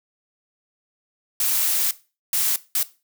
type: noise bursts at uneven times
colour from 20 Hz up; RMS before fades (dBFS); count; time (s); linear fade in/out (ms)
blue; -21; 3; 1.4-1.91 / 2.33-2.56 / 2.75-2.83; 2
effects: noise-tail reverb RT60 0.3 s tail -17 dB re dry

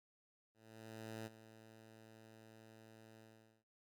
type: tone with ADSR envelope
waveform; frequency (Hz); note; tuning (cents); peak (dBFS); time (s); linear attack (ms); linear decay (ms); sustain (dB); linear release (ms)
10% pulse; 111.1; A2; +17; -37; 0.54-3.64; 720; 29; -14; 440
effects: noise-tail reverb RT60 0.3 s tail -25 dB re dry

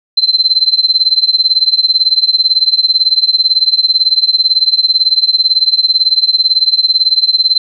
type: tone with tremolo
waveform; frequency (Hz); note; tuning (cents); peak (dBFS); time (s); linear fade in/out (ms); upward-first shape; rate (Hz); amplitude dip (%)
sine; 4091; C8; -40; -3; 0.17-7.58; 5; triangle; 18; 100
effects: none

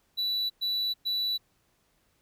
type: tone bursts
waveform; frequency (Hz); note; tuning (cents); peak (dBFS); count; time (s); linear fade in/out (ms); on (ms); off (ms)
triangle; 3951; B7; 0; -25; 3; 0.17-1.38; 20; 330; 110
effects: pink hiss -70 dBFS RMS until 2.21 s

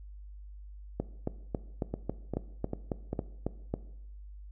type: two click trains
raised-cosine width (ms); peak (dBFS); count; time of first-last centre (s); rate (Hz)
2; -17 / -19; 11 / 4; 1-3.74 / 1.94-3.13; 3.65 / 2.52
effects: noise-tail reverb RT60 0.8 s tail -17 dB re dry + added 50 Hz sine -44 dBFS peak until 4.51 s

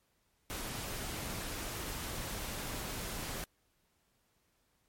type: noise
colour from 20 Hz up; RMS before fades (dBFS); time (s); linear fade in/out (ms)
pink; -40; 0.5-3.44; 0
effects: pink hiss -75 dBFS RMS until 4.88 s + MP3 64 kbps

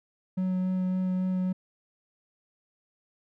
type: tone with vibrato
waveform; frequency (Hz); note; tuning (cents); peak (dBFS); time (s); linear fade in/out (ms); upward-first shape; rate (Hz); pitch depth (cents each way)
triangle; 185; F#3; 0; -23; 0.37-1.53; 10; sine; 3.6; 9
effects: none

